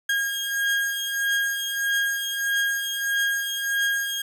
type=beating tone pair; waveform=35% pulse; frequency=1626 / 1627.6 Hz; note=G#6 / G#6; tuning=-37 / -35 cents; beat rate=1.6 Hz; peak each=-23 / -26 dBFS; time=0.09-4.22 s; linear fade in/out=5 ms; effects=none